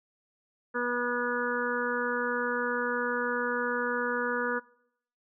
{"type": "harmonic tone", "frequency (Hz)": 243.1, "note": "B3", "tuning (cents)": -27, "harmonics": [1, 2, 4, 5, 6, 7], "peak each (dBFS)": [-36, -32, -37, -37, -33, -36], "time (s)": [0.74, 4.6], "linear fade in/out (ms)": 20, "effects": ["noise-tail reverb RT60 0.7 s tail -22 dB re dry"]}